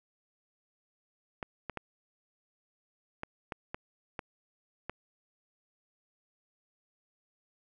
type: clicks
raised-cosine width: 0.5 ms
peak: -21 dBFS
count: 8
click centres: 1.428 / 1.697 / 1.773 / 3.234 / 3.522 / 3.745 / 4.192 / 4.896 s
effects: none